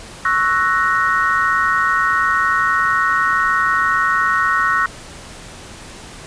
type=chord; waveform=sine; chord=F# dominant seventh; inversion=second; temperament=equal; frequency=1108.7 / 1318.5 / 1480 / 1864.7 Hz; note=C#6 / E6 / F#6 / A#6; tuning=0 / 0 / 0 / 0 cents; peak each=-19 dBFS; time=0.25-4.86 s; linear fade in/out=2 ms; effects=pink hiss -36 dBFS RMS until 6.26 s + resampled to 22050 Hz